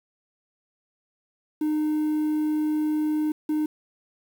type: tone bursts at uneven times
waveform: triangle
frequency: 305.8 Hz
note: D#4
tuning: 30 cents flat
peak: -19 dBFS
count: 2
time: 1.61-3.32 / 3.49-3.66 s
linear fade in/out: 5 ms
effects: tanh soft clip ceiling -15 dBFS + 8-bit